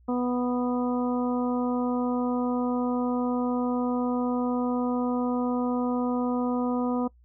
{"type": "harmonic tone", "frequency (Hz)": 246.9, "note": "B3", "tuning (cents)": 0, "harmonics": [1, 2, 3, 4, 5], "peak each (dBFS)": [-25, -31, -35, -37, -39], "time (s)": [0.08, 7.08], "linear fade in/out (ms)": 10, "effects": ["noise-tail reverb RT60 0.1 s tail -21 dB re dry", "added 60 Hz sine -54 dBFS peak until 7.24 s"]}